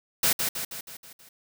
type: noise with echo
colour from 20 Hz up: white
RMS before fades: -22 dBFS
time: 0.23-0.33 s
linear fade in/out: 5 ms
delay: 160 ms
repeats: 6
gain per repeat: -5 dB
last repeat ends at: 1.29 s
effects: none